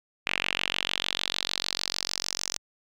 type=tone with band-pass filter sweep; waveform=sawtooth; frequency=46.67 Hz; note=F#1; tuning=16 cents sharp; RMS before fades=-31 dBFS; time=0.26-2.58 s; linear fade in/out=10 ms; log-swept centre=2500 to 6000 Hz; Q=3.6; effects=none